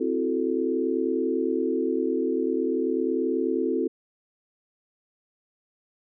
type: chord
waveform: sine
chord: F# half-diminished seventh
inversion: second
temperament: equal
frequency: 261.6 / 329.6 / 370 / 440 Hz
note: C4 / E4 / F#4 / A4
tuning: 0 / 0 / 0 / 0 cents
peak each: -28 dBFS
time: 0-3.88 s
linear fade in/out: 10 ms
effects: none